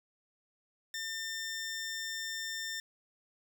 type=tone; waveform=15% pulse; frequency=1800 Hz; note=A6; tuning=39 cents sharp; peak=-30 dBFS; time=0.94-2.8 s; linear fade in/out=2 ms; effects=none